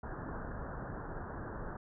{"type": "low-pass noise", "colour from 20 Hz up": "pink", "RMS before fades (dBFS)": -42, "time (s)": [0.03, 1.77], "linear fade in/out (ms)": 5, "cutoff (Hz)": 1700, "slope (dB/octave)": 96, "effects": []}